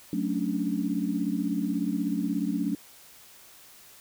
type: chord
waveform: sine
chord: D major seventh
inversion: first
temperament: equal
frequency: 185 / 220 / 277.2 / 293.7 Hz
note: F#3 / A3 / C#4 / D4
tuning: 0 / 0 / 0 / 0 cents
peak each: -31 dBFS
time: 0.13-2.75 s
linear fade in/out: 2 ms
effects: white hiss -52 dBFS RMS until 4 s